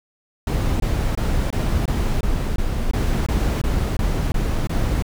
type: noise bursts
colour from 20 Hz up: brown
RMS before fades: -20 dBFS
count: 13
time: 0.47-5.024 s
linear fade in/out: 2 ms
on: 330 ms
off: 22 ms
effects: none